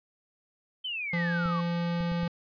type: exponential sweep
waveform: sine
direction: down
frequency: 3136 to 1092 Hz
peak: -31 dBFS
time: 0.84-1.61 s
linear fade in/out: 10 ms
type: tone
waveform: square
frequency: 171.6 Hz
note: F3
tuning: 30 cents flat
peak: -28 dBFS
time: 1.13-2.28 s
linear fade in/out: 5 ms
type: clicks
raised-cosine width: 5 ms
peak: -28 dBFS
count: 4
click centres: 1.458 / 2.007 / 2.118 / 2.232 s
effects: resampled to 11025 Hz